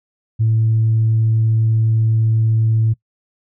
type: tone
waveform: sine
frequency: 111.5 Hz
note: A2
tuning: 23 cents sharp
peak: -11 dBFS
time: 0.39-2.94 s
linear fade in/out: 20 ms
effects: noise-tail reverb RT60 0.1 s tail -21 dB re dry + tanh soft clip ceiling -8 dBFS